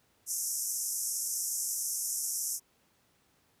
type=band-pass noise; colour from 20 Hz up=pink; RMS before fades=-34 dBFS; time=0.26-2.6 s; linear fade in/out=50 ms; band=5500 to 13000 Hz; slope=96 dB/octave; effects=pink hiss -69 dBFS RMS until 3.6 s + high-pass 80 Hz 12 dB/octave